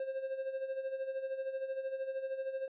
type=tone with tremolo; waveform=triangle; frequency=532 Hz; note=C5; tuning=29 cents sharp; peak=-31 dBFS; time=0-2.68 s; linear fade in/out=2 ms; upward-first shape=sine; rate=13 Hz; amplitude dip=65%; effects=resampled to 8000 Hz